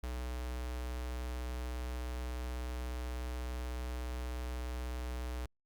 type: tone with notch filter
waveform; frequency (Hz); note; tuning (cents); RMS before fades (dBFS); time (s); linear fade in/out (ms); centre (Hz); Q
square; 61.74; B1; 0; -39; 0.03-5.46; 5; 150; 0.72
effects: Opus 48 kbps